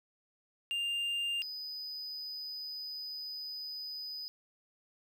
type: tone pair in turn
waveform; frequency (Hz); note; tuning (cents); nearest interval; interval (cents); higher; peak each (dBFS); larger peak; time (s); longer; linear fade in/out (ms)
triangle; 2799 / 4987; F7 / D#8; +3 / +3; minor seventh; 1000; second; -30 / -38; first; 0.71-1.42 / 1.42-4.28; second; 0
effects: none